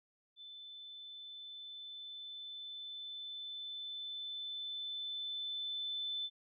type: tone with level ramp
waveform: sine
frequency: 3520 Hz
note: A7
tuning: in tune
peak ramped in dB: -49 to -36 dBFS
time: 0.36-6.3 s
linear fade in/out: 50 ms
effects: none